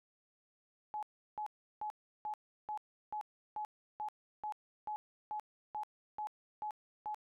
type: tone bursts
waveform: sine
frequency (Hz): 848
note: G#5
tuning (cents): +36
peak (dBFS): -37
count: 15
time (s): 0.94-7.145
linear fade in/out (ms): 0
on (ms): 87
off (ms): 350
effects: none